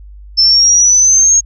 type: linear sweep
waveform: sine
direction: up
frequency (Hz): 5274 to 6580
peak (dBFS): -5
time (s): 0.37-1.41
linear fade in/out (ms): 20
effects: added 50 Hz sine -31 dBFS peak until 1.45 s